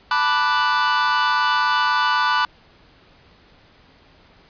45% pulse chord, B minor seventh, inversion third, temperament equal, 880 / 987.8 / 1174.7 / 1480 Hz, A5 / B5 / D6 / F#6, 0 / 0 / 0 / 0 cents, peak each -25 / -21 / -22 / -21 dBFS, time 0.11-2.45 s, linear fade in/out 2 ms, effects pink hiss -52 dBFS RMS until 4.49 s + resampled to 11025 Hz

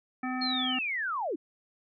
harmonic tone, 255.3 Hz, C4, 42 cents flat, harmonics 1 / 3 / 5 / 7 / 9, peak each -32 / -37 / -39 / -40 / -42 dBFS, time 0.23-0.79 s, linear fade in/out 5 ms
sine linear sweep, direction down, 4338 to 264.4 Hz, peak -29 dBFS, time 0.41-1.36 s, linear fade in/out 10 ms
effects none

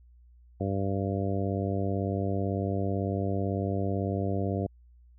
harmonic tone, 98 Hz, G2, in tune, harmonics 1 / 2 / 3 / 4 / 5 / 6 / 7, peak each -30 / -33 / -35 / -36 / -37 / -38 / -38 dBFS, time 0.6-4.67 s, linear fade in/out 10 ms, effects added 60 Hz sine -53 dBFS peak until 5.18 s

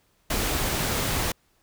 pink noise, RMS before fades -26 dBFS, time 0.3-1.32 s, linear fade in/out 5 ms, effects pink hiss -66 dBFS RMS until 1.62 s

